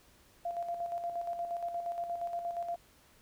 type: tone with tremolo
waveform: sine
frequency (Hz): 690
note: F5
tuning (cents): -21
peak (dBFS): -32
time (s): 0.45-2.76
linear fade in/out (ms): 5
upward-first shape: square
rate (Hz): 8.5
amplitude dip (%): 50
effects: pink hiss -63 dBFS RMS until 3.21 s